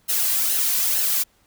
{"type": "noise with flanger", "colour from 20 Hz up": "blue", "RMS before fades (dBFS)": -21, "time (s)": [0.08, 1.24], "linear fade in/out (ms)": 20, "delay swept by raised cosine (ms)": [0.84, 2.34], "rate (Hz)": 2.2, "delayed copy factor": -0.6, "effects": ["pink hiss -61 dBFS RMS until 1.46 s"]}